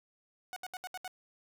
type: tone bursts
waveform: sawtooth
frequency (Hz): 737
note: F#5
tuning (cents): -7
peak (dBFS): -35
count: 6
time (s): 0.53-1.078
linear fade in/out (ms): 0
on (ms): 33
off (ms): 70
effects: none